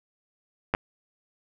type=clicks; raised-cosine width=0.5 ms; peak=-9 dBFS; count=2; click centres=0.739 / 0.749 s; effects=none